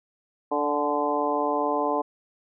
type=harmonic tone with a mistuned harmonic; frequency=146.83 Hz; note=D3; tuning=in tune; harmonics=2 / 3 / 4 / 5 / 6 / 7; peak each=-30 / -29 / -29 / -30 / -29 / -29 dBFS; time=0.51-2.02 s; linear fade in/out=10 ms; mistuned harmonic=6; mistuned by=-31 cents; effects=none